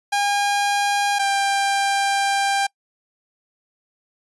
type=tone pair in turn; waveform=sawtooth; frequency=810 / 793.8 Hz; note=G#5 / G5; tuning=-43 / +22 cents; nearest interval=unison; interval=35 cents; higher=first; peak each=-14 dBFS; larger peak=neither; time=0.12-1.19 / 1.19-2.67 s; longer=second; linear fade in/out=10 ms; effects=noise-tail reverb RT60 0.1 s tail -26 dB re dry + resampled to 24000 Hz